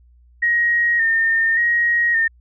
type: tone with vibrato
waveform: sine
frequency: 1852 Hz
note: A#6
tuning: 12 cents flat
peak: -14 dBFS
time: 0.42-2.28 s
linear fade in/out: 10 ms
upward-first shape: square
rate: 0.87 Hz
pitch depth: 32 cents each way
effects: added 60 Hz sine -48 dBFS peak until 2.4 s